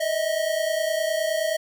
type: tone pair together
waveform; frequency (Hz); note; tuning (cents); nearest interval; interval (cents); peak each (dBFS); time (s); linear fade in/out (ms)
square; 616.4 / 646; D#5 / E5; -16 / -35; minor second; 81; -27 / -25; 0-1.57; 10
effects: none